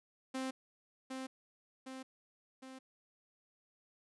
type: tone with echo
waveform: sawtooth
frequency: 262.2 Hz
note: C4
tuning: 4 cents sharp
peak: -33 dBFS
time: 0.34-0.51 s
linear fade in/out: 10 ms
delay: 760 ms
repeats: 3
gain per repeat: -4 dB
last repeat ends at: 2.79 s
effects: resampled to 24000 Hz